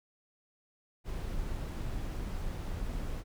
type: noise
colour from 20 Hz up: brown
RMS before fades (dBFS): -36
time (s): 1.04-3.24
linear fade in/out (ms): 50
effects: none